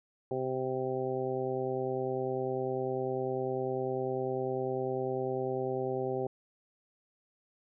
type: harmonic tone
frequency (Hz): 130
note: C3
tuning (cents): -11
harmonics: 1 / 2 / 3 / 4 / 5 / 6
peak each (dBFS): -40 / -41 / -33 / -37 / -42 / -40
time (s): 0.31-6.27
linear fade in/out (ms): 2
effects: none